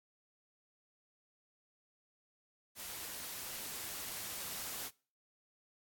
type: noise with level ramp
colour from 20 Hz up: white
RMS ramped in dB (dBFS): -45 to -42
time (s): 2.75-4.91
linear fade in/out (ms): 50
effects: noise-tail reverb RT60 0.4 s tail -24 dB re dry + AAC 64 kbps